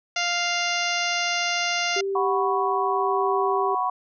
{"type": "harmonic tone", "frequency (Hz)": 698.5, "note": "F5", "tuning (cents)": 0, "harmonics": [1, 2, 3, 4, 5, 6, 7, 8, 9], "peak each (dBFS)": [-29, -30, -28, -29, -35, -35, -33, -34, -35], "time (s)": [0.16, 2.01], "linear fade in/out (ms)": 5}
{"type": "tone with tremolo", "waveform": "sine", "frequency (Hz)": 392, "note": "G4", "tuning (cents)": 0, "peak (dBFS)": -23, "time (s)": [1.96, 3.75], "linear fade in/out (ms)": 5, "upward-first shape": "sine", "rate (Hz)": 0.89, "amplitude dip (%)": 30}
{"type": "chord", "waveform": "sine", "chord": "F# suspended fourth", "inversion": "none", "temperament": "equal", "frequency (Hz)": [740, 987.8, 1108.7], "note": ["F#5", "B5", "C#6"], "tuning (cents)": [0, 0, 0], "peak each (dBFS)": -26, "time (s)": [2.15, 3.9], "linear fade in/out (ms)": 5}
{"effects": []}